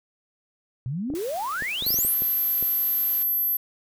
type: exponential sweep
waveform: sine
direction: up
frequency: 117.4 to 11175 Hz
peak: -26 dBFS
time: 0.86-2.14 s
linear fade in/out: 0 ms
type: clicks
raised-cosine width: 2 ms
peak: -23 dBFS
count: 11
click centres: 1.102 / 1.138 / 1.623 / 1.824 / 1.866 / 1.905 / 1.943 / 1.988 / 2.049 / 2.221 / 2.626 s
type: noise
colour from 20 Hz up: white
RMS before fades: -41 dBFS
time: 1.15-3.23 s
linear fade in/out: 0 ms
type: tone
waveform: sine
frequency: 12250 Hz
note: G9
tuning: 41 cents flat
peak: -21 dBFS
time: 1.86-3.57 s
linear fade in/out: 5 ms
effects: none